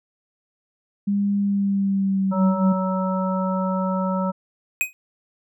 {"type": "tone with pitch glide", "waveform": "sine", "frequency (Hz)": [201.4, 192.08], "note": ["G3", "G3"], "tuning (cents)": [47, -35], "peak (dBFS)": -18, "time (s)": [1.07, 2.73], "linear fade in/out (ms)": 10, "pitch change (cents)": -82, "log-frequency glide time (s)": [1.39, 2.3]}
{"type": "harmonic tone", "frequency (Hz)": 187.7, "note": "F#3", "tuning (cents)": 25, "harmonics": [1, 3, 5, 7], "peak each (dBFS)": [-22, -27, -29, -30], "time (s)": [2.31, 4.32], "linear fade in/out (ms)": 20}
{"type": "tone with exponential decay", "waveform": "square", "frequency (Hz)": 2507, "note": "D#7", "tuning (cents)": 12, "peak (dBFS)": -15, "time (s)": [4.81, 4.93], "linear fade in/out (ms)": 0, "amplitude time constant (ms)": 26}
{"effects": []}